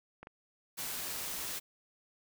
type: clicks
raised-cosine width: 0.5 ms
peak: -32 dBFS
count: 2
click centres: 0.23 / 0.271 s
type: noise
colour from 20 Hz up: white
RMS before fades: -39 dBFS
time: 0.77-1.6 s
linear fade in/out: 20 ms
effects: none